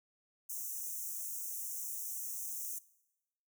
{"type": "high-pass noise", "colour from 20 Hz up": "white", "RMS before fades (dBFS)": -41, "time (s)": [0.49, 2.79], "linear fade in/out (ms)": 10, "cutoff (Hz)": 5800, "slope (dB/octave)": 96, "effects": ["noise-tail reverb RT60 0.9 s tail -20 dB re dry"]}